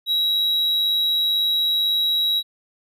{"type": "tone", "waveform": "triangle", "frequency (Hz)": 3866, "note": "B7", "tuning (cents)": -38, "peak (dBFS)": -16, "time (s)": [0.06, 2.43], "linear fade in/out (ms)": 50, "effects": []}